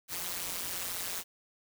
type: noise with amplitude modulation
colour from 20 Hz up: white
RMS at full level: -33 dBFS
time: 0.08-1.24 s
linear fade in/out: 50 ms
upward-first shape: sine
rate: 178 Hz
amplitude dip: 90%
effects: none